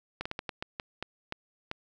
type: slowing click train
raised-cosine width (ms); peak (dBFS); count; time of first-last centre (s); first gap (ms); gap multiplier
0.3; -18; 10; 0.21-1.714; 45; 1.31
effects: none